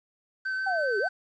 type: tone with vibrato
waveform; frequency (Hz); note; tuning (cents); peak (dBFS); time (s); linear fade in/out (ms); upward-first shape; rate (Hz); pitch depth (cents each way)
triangle; 1535; G6; -37; -26; 0.45-1.09; 10; sine; 7.5; 10
type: linear two-way sweep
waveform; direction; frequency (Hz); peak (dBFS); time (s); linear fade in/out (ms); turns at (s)
sine; down then up; 795 to 382.6 to 795; -26; 0.66-1.08; 10; 0.99
effects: resampled to 16000 Hz + 10-bit